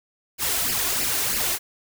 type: noise with flanger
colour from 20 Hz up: white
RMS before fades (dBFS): -24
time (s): 0.38-1.59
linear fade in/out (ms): 50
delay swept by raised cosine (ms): 0.4 to 2.9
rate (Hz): 3.1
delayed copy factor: +0.7
effects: none